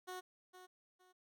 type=tone with echo; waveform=15% pulse; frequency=367.1 Hz; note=F#4; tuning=14 cents flat; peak=-38 dBFS; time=0.07-0.21 s; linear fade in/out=20 ms; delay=460 ms; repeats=2; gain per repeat=-11 dB; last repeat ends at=1.13 s; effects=none